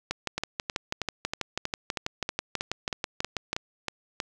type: two click trains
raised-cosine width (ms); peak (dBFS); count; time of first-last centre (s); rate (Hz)
0.2; -11 / -12; 22 / 13; 0.11-3.53 / 0.38-4.202; 6.14 / 3.14
effects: none